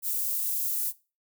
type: high-pass noise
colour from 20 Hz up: white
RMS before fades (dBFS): -29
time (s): 0.02-0.93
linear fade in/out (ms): 50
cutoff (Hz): 12000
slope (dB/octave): 12
effects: noise-tail reverb RT60 0.3 s tail -19 dB re dry